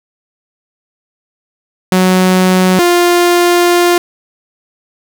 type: tone pair in turn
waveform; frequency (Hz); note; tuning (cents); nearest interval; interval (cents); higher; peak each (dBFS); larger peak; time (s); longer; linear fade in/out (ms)
sawtooth; 185 / 350.2; F#3 / F4; 0 / +5; major seventh; 1105; second; -3; neither; 1.92-2.79 / 2.79-3.98; second; 2
effects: none